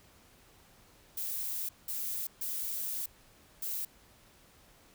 violet noise bursts at uneven times, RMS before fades -36 dBFS, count 4, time 1.17-1.69 / 1.88-2.27 / 2.41-3.06 / 3.62-3.85 s, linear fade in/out 5 ms, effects pink hiss -61 dBFS RMS until 4.94 s

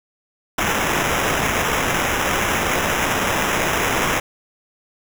white noise with sample-and-hold, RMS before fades -20 dBFS, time 0.58-4.2 s, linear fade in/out 5 ms, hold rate 4410 Hz, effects none

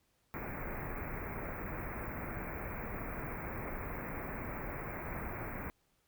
pink band-stop noise, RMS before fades -41 dBFS, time 0.34-5.7 s, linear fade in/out 0 ms, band 2400 to 15000 Hz, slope 96 dB/octave, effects pink hiss -75 dBFS RMS until 6.07 s

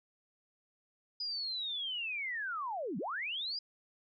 sine linear two-way sweep, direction down then up, 4978 to 160.4 to 4978 Hz, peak -35 dBFS, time 1.2-3.59 s, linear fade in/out 5 ms, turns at 2.98 s, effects none

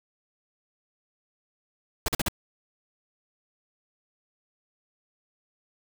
pink noise bursts, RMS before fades -26 dBFS, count 4, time 2.06-2.284 s, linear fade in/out 2 ms, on 23 ms, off 44 ms, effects none

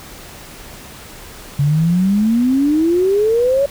sine exponential sweep, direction up, 138.59 to 570 Hz, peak -11 dBFS, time 1.59-3.66 s, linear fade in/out 5 ms, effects pink hiss -36 dBFS RMS until 3.7 s

